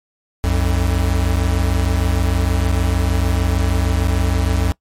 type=tone pair together; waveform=square; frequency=62.27 / 88.8 Hz; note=B1 / F2; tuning=+15 / +29 cents; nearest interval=tritone; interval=614 cents; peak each=-18 dBFS; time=0.44-4.72 s; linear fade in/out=0 ms; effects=noise-tail reverb RT60 0.1 s tail -22 dB re dry + MP3 64 kbps